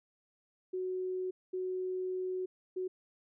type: tone bursts at uneven times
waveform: sine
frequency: 370 Hz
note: F#4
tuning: in tune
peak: -33 dBFS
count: 3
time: 0.73-1.31 / 1.53-2.46 / 2.76-2.88 s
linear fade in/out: 10 ms
effects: none

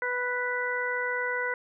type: harmonic tone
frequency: 493.9 Hz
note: B4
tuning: in tune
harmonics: 1 / 2 / 3 / 4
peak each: -33 / -35 / -31 / -32 dBFS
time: 0.02-1.54 s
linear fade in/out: 2 ms
effects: none

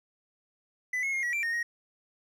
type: tone with pitch steps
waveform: triangle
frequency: 2000 / 2174 / 2136 / 1925 / 2353 / 1847 / 1879 Hz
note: B6 / C#7 / C7 / B6 / D7 / A#6 / A#6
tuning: +21 / -34 / +35 / -45 / +3 / -16 / +13 cents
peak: -26 dBFS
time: 0.93-1.63 s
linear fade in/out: 5 ms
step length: 100 ms
effects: none

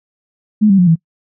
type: tone with pitch steps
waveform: sine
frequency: 212.6 / 194.96 / 178.77 / 163.94 Hz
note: G#3 / G3 / F3 / E3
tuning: +41 / -9 / +41 / -9 cents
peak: -6 dBFS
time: 0.61-0.958 s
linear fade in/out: 20 ms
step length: 87 ms
effects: noise-tail reverb RT60 0.1 s tail -25 dB re dry

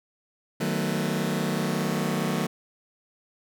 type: chord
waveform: sawtooth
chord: B dominant seventh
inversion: first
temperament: just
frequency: 154.34 / 185.21 / 222.2 / 246.9 Hz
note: D#3 / F#3 / A3 / B3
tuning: -14 / +2 / +17 / 0 cents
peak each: -26 / -25 / -26 / -29 dBFS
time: 0.6-2.47 s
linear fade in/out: 10 ms
effects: none

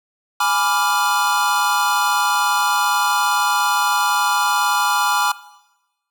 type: chord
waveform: square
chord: G# diminished seventh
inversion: none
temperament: equal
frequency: 830.6 / 987.8 / 1174.7 / 1396.9 Hz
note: G#5 / B5 / D6 / F6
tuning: 0 / 0 / 0 / 0 cents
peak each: -22 dBFS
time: 0.4-5.32 s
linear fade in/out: 5 ms
effects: noise-tail reverb RT60 1.0 s tail -18 dB re dry

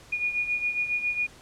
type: beating tone pair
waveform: sine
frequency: 2443 / 2450.3 Hz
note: D#7 / D#7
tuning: -32 / -27 cents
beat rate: 7.3 Hz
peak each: -26 / -32 dBFS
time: 0.12-1.27 s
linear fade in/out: 10 ms
effects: pink hiss -51 dBFS RMS until 1.41 s + low-pass 9000 Hz 12 dB/octave

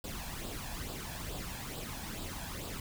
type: noise with flanger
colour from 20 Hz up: pink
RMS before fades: -41 dBFS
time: 0.04-2.8 s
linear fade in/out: 2 ms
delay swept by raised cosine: 0.24 to 1.23 ms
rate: 2.3 Hz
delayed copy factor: +0.6
effects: none

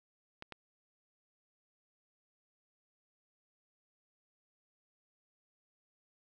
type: clicks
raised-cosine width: 0.3 ms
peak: -28 dBFS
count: 2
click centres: 0.424 / 0.523 s
effects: none

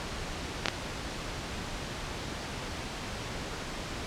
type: clicks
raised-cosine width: 0.2 ms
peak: -7 dBFS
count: 2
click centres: 0.658 / 0.684 s
effects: pink hiss -37 dBFS RMS until 4.06 s + low-pass 6000 Hz 12 dB/octave

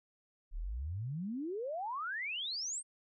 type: exponential sweep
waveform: sine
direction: up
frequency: 32.7 to 8870 Hz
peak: -36 dBFS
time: 0.51-2.83 s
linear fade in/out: 50 ms
effects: none

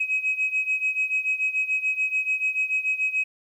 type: beating tone pair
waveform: sine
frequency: 2539 / 2545.9 Hz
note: D#7 / D#7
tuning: +34 / +39 cents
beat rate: 6.9 Hz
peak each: -23 / -26 dBFS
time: 0-3.24 s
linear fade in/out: 10 ms
effects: tanh soft clip ceiling -16 dBFS + 10-bit

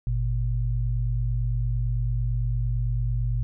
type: tone pair together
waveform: sine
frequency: 49.99 / 118.9 Hz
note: G1 / A#2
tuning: +35 / +35 cents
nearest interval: octave + minor third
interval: 1500 cents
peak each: -25 dBFS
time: 0.07-3.43 s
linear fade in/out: 0 ms
effects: none

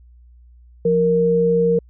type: tone pair together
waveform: sine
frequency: 174.87 / 466.2 Hz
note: F3 / A#4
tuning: +3 / 0 cents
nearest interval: octave + perfect fourth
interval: 1697 cents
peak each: -20 / -14 dBFS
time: 0.85-1.79 s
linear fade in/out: 5 ms
effects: added 60 Hz sine -44 dBFS peak until 1.89 s

